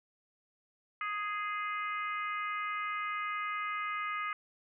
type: harmonic tone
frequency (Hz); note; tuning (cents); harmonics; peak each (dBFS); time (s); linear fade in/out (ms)
415.3; G#4; 0; 3 / 4 / 5 / 6 / 7; -35 / -44 / -39 / -46 / -52; 1.01-4.33; 2
effects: none